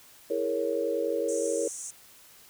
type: chord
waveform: sine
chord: A# half-diminished seventh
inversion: second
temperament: equal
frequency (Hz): 329.6 / 415.3 / 466.2 / 554.4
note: E4 / G#4 / A#4 / C#5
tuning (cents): 0 / 0 / 0 / 0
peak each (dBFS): -34 / -33 / -29 / -31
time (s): 0.3-1.68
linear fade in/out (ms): 5
type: band-pass noise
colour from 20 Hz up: pink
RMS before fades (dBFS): -39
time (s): 1.28-1.91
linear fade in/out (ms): 10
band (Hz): 5900 to 9800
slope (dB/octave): 96
effects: white hiss -54 dBFS RMS until 2.49 s